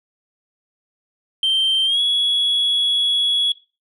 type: tone with pitch glide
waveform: sine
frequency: 3136 to 3361 Hz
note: G7 to G#7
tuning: 0 to +20 cents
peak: -13 dBFS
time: 1.43-3.52 s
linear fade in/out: 2 ms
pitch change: +120 cents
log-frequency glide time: 1.85-2 s
effects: noise-tail reverb RT60 0.3 s tail -19 dB re dry + tanh soft clip ceiling -13 dBFS